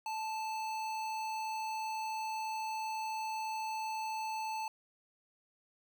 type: tone with notch filter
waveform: square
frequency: 877 Hz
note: A5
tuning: 6 cents flat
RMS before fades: -38 dBFS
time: 0.06-4.68 s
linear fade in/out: 2 ms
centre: 11000 Hz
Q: 1.2
effects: none